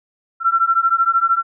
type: beating tone pair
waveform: sine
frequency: 1347 / 1360 Hz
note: E6 / F6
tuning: +37 / -46 cents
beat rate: 13 Hz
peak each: -16 dBFS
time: 0.4-1.43 s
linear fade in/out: 50 ms
effects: none